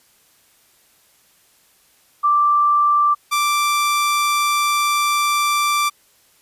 sine / sawtooth tone pair in turn, 1174.7 / 1174.7 Hz, D6 / D6, 0 / 0 cents, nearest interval unison, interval 0 cents, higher neither, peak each -12 dBFS, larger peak neither, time 2.23-3.15 / 3.31-5.9 s, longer second, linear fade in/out 20 ms, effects white hiss -56 dBFS RMS until 6.41 s + resampled to 32000 Hz

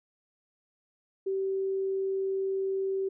sine tone, 385.9 Hz, G4, 27 cents flat, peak -27 dBFS, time 1.26-3.09 s, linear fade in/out 10 ms, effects none

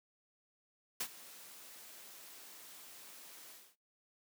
white noise with ADSR envelope, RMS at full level -36 dBFS, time 1-3.76 s, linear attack 7 ms, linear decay 66 ms, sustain -18 dB, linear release 250 ms, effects noise-tail reverb RT60 0.2 s tail -22 dB re dry + high-pass 200 Hz 12 dB/octave

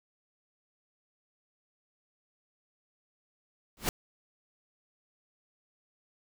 pink noise with exponential growth, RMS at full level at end -24 dBFS, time 3.77-3.89 s, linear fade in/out 1 ms, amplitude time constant 25 ms, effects none

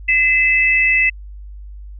sine tone pair together, 2037 / 2623 Hz, C7 / E7, -47 / -9 cents, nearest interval major third, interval 438 cents, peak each -14 dBFS, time 0.08-1.1 s, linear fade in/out 10 ms, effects added 50 Hz sine -31 dBFS peak until 1.99 s

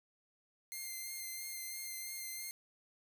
5% pulse tone with vibrato, 2100 Hz, C7, 6 cents sharp, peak -32 dBFS, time 0.72-2.51 s, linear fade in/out 0 ms, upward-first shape triangle, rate 3 Hz, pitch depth 24 cents each way, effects 10-bit

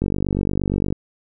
click train, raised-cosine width 3 ms, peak -8 dBFS, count 45, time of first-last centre 0.02-0.925 s, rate 48.6 Hz, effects none

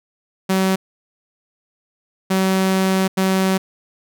sawtooth tone bursts at uneven times, 189.8 Hz, F#3, 44 cents sharp, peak -11 dBFS, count 3, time 0.49-0.76 / 2.3-3.08 / 3.17-3.58 s, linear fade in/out 10 ms, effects none

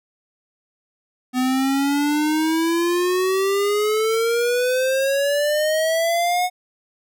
square exponential sweep, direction up, 250.9 to 732 Hz, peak -18 dBFS, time 1.33-6.5 s, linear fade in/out 50 ms, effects none

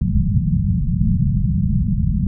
white low-pass noise, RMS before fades -17 dBFS, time 0.01-2.27 s, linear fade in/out 2 ms, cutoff 210 Hz, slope 96 dB/octave, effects none

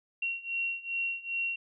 sine beating tone pair, 2739 / 2741.5 Hz, F7 / F7, -34 / -33 cents, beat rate 2.5 Hz, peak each -35 / -33 dBFS, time 0.22-1.56 s, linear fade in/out 5 ms, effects none

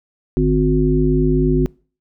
harmonic tone with a mistuned harmonic, 51.91 Hz, G#1, in tune, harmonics 1 / 3 / 5 / 7, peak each -18 / -18 / -18 / -18 dBFS, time 0.37-1.66 s, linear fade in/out 0 ms, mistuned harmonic 3, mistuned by -50 cents, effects noise-tail reverb RT60 0.4 s tail -25 dB re dry

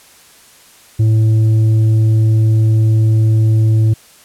sine tone with tanh clipping, 110 Hz, A2, in tune, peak -9 dBFS, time 0.99-3.94 s, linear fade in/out 10 ms, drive 5 dB, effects white hiss -44 dBFS RMS until 4.24 s + low-pass 12000 Hz 12 dB/octave

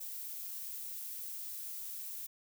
violet noise, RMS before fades -43 dBFS, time 0-2.27 s, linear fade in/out 10 ms, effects none

